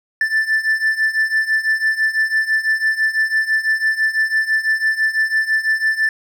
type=beating tone pair; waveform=triangle; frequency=1760 / 1766 Hz; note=A6 / A6; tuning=0 / +6 cents; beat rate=6 Hz; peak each=-18 / -15 dBFS; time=0.21-6.09 s; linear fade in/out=2 ms; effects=none